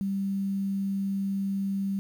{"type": "tone with quantisation", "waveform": "sine", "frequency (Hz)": 196, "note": "G3", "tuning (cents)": 0, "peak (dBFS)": -26, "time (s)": [0.01, 1.99], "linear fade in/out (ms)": 0, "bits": 9, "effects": []}